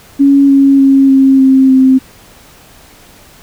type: tone with pitch steps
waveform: sine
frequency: 278.5 / 275.1 / 271.8 / 268.5 / 265.3 / 262.1 Hz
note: C#4 / C#4 / C#4 / C4 / C4 / C4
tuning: +8 / -13 / -34 / +45 / +24 / +3 cents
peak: -3 dBFS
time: 0.19-1.99 s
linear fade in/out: 20 ms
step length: 300 ms
effects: pink hiss -40 dBFS RMS until 3.42 s